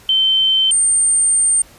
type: tone pair in turn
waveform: sine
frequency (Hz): 3095 / 8754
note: G7 / C#9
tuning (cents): -23 / -23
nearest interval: octave + tritone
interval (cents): 1800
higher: second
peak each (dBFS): -11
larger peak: neither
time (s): 0.09-0.71 / 0.71-1.62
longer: second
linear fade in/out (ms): 2
effects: pink hiss -45 dBFS RMS until 1.78 s + resampled to 32000 Hz